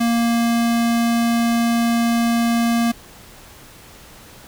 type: tone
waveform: square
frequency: 233.3 Hz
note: A#3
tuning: 2 cents sharp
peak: -16 dBFS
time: 0-2.92 s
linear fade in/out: 10 ms
effects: pink hiss -43 dBFS RMS until 4.47 s